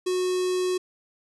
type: tone with notch filter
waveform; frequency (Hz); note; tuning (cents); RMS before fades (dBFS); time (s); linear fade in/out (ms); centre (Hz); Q
square; 366.5; F#4; -16; -25; 0.06-0.78; 10; 1500; 0.83
effects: resampled to 24000 Hz